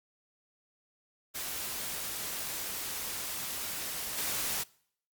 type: noise with level steps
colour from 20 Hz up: white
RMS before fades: -37 / -33 dBFS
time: 1.34-4.64 s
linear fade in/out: 20 ms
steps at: 4.18 s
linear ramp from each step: 2 ms
effects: noise-tail reverb RT60 0.6 s tail -23 dB re dry + Opus 48 kbps